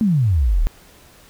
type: exponential sweep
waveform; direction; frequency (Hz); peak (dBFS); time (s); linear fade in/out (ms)
sine; down; 233.1 to 32.7; -13; 0.01-0.67; 0
effects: pink hiss -48 dBFS RMS until 1.29 s